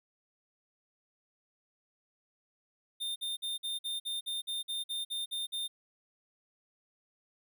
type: tone bursts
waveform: square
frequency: 3624 Hz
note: A#7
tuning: 50 cents flat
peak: -34 dBFS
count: 13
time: 3-5.68 s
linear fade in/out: 20 ms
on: 160 ms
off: 50 ms
effects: none